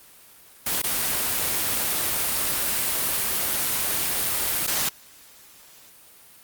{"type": "noise with dropouts", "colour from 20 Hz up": "white", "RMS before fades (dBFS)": -24, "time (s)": [0.66, 4.89], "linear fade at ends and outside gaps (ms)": 5, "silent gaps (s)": [[0.819, 0.838], [4.668, 4.675]], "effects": ["white hiss -50 dBFS RMS until 6.43 s", "Opus 32 kbps"]}